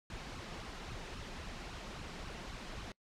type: noise with flanger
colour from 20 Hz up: pink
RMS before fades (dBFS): -45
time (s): 0.1-2.92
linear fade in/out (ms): 2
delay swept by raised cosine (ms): 0.71 to 5.71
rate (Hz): 3.7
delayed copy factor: +0.65
effects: noise-tail reverb RT60 0.1 s tail -25 dB re dry + low-pass 5000 Hz 12 dB/octave